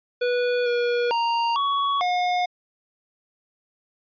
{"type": "tone with pitch steps", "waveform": "square", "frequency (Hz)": [490.3, 481.2, 931, 1121, 719], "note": ["B4", "B4", "A#5", "C#6", "F#5"], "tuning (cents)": [-13, -45, -2, 19, -50], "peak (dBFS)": -21, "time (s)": [0.21, 2.46], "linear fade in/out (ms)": 10, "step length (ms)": 450, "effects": ["resampled to 11025 Hz"]}